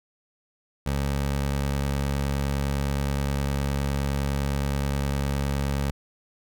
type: tone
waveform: 20% pulse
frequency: 69.7 Hz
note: C#2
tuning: 10 cents sharp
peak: -19 dBFS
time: 0.86-5.91 s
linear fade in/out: 5 ms
effects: none